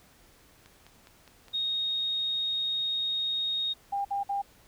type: click train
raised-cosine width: 0.2 ms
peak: -34 dBFS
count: 5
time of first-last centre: 0.66-1.483 s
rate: 4.86 Hz
type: tone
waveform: sine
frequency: 3729 Hz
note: A#7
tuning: in tune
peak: -27 dBFS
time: 1.53-3.74 s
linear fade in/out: 20 ms
type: tone bursts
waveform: sine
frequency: 800 Hz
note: G5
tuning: 35 cents sharp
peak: -27 dBFS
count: 3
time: 3.92-4.42 s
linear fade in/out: 10 ms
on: 130 ms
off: 55 ms
effects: pink hiss -59 dBFS RMS until 4.67 s